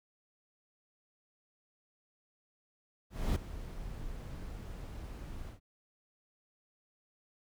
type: noise with ADSR envelope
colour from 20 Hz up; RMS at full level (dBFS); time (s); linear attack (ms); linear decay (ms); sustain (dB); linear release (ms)
brown; -28; 3.1-5.6; 260; 4; -15; 120
effects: none